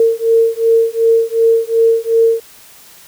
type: beating tone pair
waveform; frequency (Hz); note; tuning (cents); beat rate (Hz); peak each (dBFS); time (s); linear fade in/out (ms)
sine; 454.4 / 457.1; A#4 / A#4; -44 / -34; 2.7; -12; 0-2.4; 2
effects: white hiss -41 dBFS RMS until 3.07 s